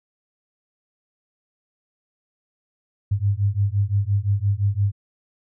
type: beating tone pair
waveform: sine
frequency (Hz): 98 / 103.8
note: G2 / G#2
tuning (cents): 0 / 0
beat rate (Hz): 5.8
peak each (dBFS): -21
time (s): 3.11-4.92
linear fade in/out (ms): 10
effects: none